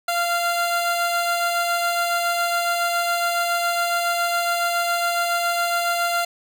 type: tone pair together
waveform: 25% pulse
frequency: 691 / 1389.2 Hz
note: F5 / F6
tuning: -19 / -10 cents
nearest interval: octave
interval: 1209 cents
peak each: -17 / -23 dBFS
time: 0.08-6.25 s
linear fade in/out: 5 ms
effects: none